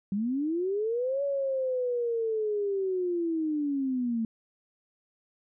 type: linear two-way sweep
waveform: sine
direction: up then down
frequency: 190 to 567 to 221.2 Hz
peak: -26 dBFS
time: 0.12-4.25 s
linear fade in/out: 2 ms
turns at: 1.23 s
effects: none